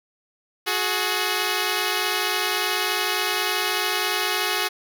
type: tone pair together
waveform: 5% pulse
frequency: 367.4 / 421.4 Hz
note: F#4 / G#4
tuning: -12 / +25 cents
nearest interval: major second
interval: 237 cents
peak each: -13 dBFS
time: 0.66-4.69 s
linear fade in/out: 20 ms
effects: none